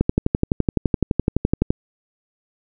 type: click train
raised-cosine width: 3 ms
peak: -3 dBFS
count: 21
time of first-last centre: 0.01-1.705 s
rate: 11.8 Hz
effects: none